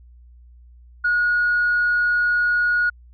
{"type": "tone", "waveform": "sine", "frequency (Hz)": 1448, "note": "F#6", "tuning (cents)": -38, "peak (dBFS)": -15, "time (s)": [1.04, 2.9], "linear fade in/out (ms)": 10, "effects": ["tanh soft clip ceiling -12 dBFS", "added 60 Hz sine -44 dBFS peak until 3.13 s"]}